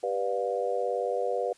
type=chord; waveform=sine; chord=G dominant seventh; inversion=none; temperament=just; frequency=392 / 490 / 588 / 705.6 Hz; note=G4 / B4 / D5 / F5; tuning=0 / -14 / +2 / +18 cents; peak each=-34 / -29 / -33 / -33 dBFS; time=0.03-1.53 s; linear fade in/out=5 ms; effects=white hiss -60 dBFS RMS until 1.57 s + resampled to 22050 Hz